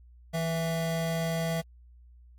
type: tone pair together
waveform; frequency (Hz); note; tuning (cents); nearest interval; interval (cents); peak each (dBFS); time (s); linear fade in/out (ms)
square; 163.98 / 662; E3 / E5; -9 / +7; 2 octaves; 2416; -30 / -33; 0.33-1.62; 20
effects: added 60 Hz sine -51 dBFS peak until 2.38 s + AAC 64 kbps